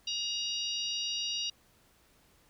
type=harmonic tone; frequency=947 Hz; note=A#5; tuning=27 cents sharp; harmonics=3 / 4 / 5 / 6; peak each=-35 / -37 / -39 / -41 dBFS; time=0.07-1.5 s; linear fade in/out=5 ms; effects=pink hiss -65 dBFS RMS until 2.49 s